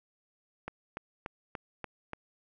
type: click train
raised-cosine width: 0.5 ms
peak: -22 dBFS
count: 6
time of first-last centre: 0.68-2.133 s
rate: 3.44 Hz
effects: none